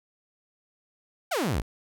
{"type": "exponential sweep", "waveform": "sawtooth", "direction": "down", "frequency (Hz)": [813, 45.61], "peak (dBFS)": -21, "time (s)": [1.31, 1.62], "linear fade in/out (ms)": 10, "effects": []}